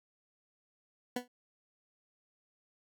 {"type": "tone with exponential decay", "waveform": "20% pulse", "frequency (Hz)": 246.9, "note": "B3", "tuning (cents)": 0, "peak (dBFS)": -25, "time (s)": [1.16, 1.28], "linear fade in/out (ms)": 5, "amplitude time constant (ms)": 24, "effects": []}